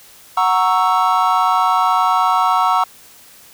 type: chord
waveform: triangle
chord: F# dominant seventh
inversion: none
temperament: equal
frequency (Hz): 740 / 932.3 / 1108.7 / 1318.5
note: F#5 / A#5 / C#6 / E6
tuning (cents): 0 / 0 / 0 / 0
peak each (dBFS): -16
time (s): 0.37-2.84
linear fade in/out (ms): 5
effects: white hiss -44 dBFS RMS until 3.53 s